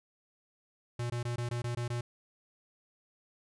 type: tone bursts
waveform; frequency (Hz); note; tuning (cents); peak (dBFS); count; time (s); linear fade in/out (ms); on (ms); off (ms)
square; 120; B2; -49; -33; 8; 0.99-2.01; 5; 110; 20
effects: resampled to 24000 Hz